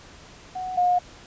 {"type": "tone pair in turn", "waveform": "sine", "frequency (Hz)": [740, 716.9], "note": ["F#5", "F5"], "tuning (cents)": [0, 45], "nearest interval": "minor second", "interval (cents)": 55, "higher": "first", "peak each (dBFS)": [-28, -17], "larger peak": "second", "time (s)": [[0.55, 0.77], [0.77, 0.99]], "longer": "neither", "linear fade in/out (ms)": 10, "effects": ["pink hiss -47 dBFS RMS until 1.26 s", "resampled to 16000 Hz"]}